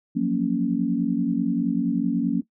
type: chord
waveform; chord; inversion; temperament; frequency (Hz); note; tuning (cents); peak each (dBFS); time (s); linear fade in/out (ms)
sine; Gb major seventh; third; equal with one note detuned; 174.61 / 185 / 233.1 / 278; F3 / Gb3 / Bb3 / Db4; 0 / 0 / 0 / +5; -29 / -27 / -24 / -24; 0.15-2.42; 20
effects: noise-tail reverb RT60 0.1 s tail -17 dB re dry